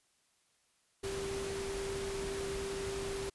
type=tone in noise; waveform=sine; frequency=392 Hz; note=G4; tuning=in tune; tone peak=-37 dBFS; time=1.03-3.3 s; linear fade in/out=10 ms; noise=pink; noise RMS=-42 dBFS; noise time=1.03-3.3 s; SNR=+2 dB; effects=white hiss -73 dBFS RMS until 3.34 s + resampled to 24000 Hz